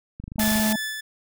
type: click train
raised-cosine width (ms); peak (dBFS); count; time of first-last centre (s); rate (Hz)
5; -23; 11; 0.2-0.597; 25.2
type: harmonic tone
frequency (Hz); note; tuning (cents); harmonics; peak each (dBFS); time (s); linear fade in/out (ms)
216.4; A3; -29; 1 / 3 / 4; -21 / -31 / -33; 0.38-0.76; 5
type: noise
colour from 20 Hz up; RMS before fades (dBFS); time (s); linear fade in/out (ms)
white; -27; 0.39-0.73; 5
type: tone with tremolo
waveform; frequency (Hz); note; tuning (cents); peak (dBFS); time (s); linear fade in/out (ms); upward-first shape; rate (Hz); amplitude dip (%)
sawtooth; 1740; A6; -20; -23; 0.4-1.01; 10; sine; 3; 40
effects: none